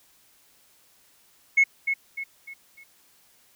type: tone with echo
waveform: sine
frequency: 2185 Hz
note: C#7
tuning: 26 cents flat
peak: -13 dBFS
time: 1.57-1.64 s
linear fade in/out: 10 ms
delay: 300 ms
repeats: 4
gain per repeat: -8 dB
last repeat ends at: 2.84 s
effects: tanh soft clip ceiling -11 dBFS + white hiss -60 dBFS RMS until 3.55 s